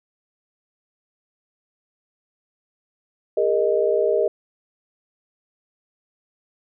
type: chord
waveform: sine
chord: Ab suspended second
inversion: none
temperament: equal with one note detuned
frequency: 406.8 / 466.2 / 622.3 Hz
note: Ab4 / Bb4 / Eb5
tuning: -36 / 0 / 0 cents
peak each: -21 dBFS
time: 3.37-4.28 s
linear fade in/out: 5 ms
effects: none